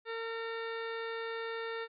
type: harmonic tone with a mistuned harmonic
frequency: 455.5 Hz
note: A#4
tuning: 40 cents flat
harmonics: 1 / 2 / 3 / 4 / 5 / 6 / 8 / 9 / 10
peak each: -38 / -47 / -44 / -44 / -51 / -53 / -51 / -61 / -60 dBFS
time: 0.05-1.88 s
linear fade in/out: 50 ms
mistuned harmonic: 6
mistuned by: +33 cents
effects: none